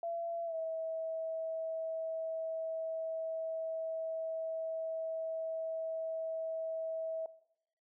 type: tone with pitch glide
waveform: sine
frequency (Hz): 676 to 647.3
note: E5 to E5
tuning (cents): +43 to -32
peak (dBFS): -35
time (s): 0.03-7.26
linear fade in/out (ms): 2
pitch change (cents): -75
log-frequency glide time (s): 0.45-0.55
effects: noise-tail reverb RT60 0.8 s tail -18 dB re dry